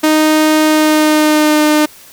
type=tone with pitch glide; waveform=sawtooth; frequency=309.9 to 303 Hz; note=D#4 to D#4; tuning=-7 to -46 cents; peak=-4 dBFS; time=0.03-1.86 s; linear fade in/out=10 ms; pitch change=-39 cents; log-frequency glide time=0.63-1.62 s; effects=white hiss -39 dBFS RMS until 2.12 s